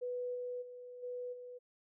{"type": "tone with level steps", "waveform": "sine", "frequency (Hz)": 493.9, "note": "B4", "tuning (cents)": 0, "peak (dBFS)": [-36, -38, -47, -39, -46], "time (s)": [0.01, 1.59], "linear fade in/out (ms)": 20, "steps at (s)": [0.34, 0.61, 1.02, 1.32], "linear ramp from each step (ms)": 20, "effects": []}